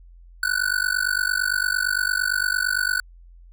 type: tone with amplitude modulation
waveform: square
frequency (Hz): 1491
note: F#6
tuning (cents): +13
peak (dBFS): -17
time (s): 0.43-3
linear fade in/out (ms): 2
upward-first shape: sine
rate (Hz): 48.8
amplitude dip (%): 100
effects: added 43 Hz sine -44 dBFS peak until 3.52 s